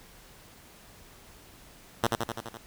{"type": "tone with echo", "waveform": "5% pulse", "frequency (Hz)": 115.7, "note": "A#2", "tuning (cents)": -13, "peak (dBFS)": -11, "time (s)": [2.03, 2.07], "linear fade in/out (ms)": 5, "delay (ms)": 84, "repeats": 6, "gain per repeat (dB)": -3, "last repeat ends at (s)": 2.574, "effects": ["pink hiss -53 dBFS RMS until 2.66 s"]}